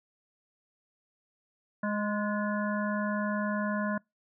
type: harmonic tone with a mistuned harmonic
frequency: 207.7 Hz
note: G#3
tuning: in tune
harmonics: 1 / 3 / 5 / 7 / 8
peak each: -30 / -35 / -37 / -38 / -39 dBFS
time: 1.83-3.98 s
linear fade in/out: 5 ms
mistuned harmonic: 8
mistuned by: +54 cents
effects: noise-tail reverb RT60 0.2 s tail -26 dB re dry